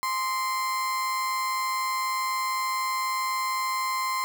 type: tone with amplitude modulation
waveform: 35% pulse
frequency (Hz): 1043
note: C6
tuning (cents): -6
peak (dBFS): -22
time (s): 0.03-4.24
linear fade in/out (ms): 0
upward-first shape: sine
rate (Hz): 207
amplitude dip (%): 40
effects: none